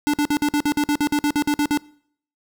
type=tone bursts; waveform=square; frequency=293.7 Hz; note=D4; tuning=in tune; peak=-17 dBFS; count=15; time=0.07-1.774 s; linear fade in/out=0 ms; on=66 ms; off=51 ms; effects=noise-tail reverb RT60 0.6 s tail -23 dB re dry